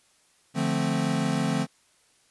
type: chord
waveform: square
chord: D minor seventh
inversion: none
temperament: equal with one note detuned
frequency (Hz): 148.28 / 174.61 / 220 / 261.6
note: D3 / F3 / A3 / C4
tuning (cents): +17 / 0 / 0 / 0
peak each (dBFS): -30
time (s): 0.54-1.67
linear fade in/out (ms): 50
effects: white hiss -63 dBFS RMS until 2.3 s + resampled to 24000 Hz